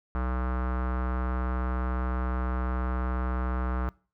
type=tone with low-pass filter; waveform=square; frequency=62.9 Hz; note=B1; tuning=32 cents sharp; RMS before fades=-29 dBFS; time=0.15-3.89 s; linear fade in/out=0 ms; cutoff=1300 Hz; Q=3.5; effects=noise-tail reverb RT60 0.4 s tail -24 dB re dry